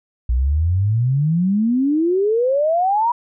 sine exponential sweep, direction up, 58 to 977 Hz, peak -14 dBFS, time 0.29-3.12 s, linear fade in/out 5 ms, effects none

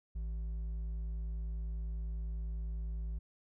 sine tone with hard clipping, 55 Hz, A1, in tune, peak -37 dBFS, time 0.15-3.19 s, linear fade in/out 10 ms, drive 4 dB, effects none

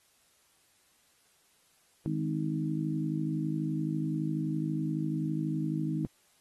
harmonic tone with a mistuned harmonic, 51.91 Hz, G#1, in tune, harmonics 3 / 4 / 5 / 6, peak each -32 / -37 / -37 / -34 dBFS, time 2.06-6.05 s, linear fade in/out 0 ms, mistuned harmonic 6, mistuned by +15 cents, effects white hiss -67 dBFS RMS until 6.4 s + AAC 32 kbps

